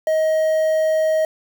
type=tone with quantisation; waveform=triangle; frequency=630 Hz; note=D#5; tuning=21 cents sharp; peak=-13 dBFS; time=0.07-1.25 s; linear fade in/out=2 ms; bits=6; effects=none